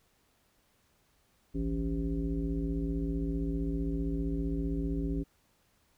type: tone with frequency modulation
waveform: sine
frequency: 164.81 Hz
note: E3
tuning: in tune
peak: -29 dBFS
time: 1.54-5.24 s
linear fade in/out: 20 ms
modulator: 115 Hz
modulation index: 1.6
effects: pink hiss -70 dBFS RMS until 5.97 s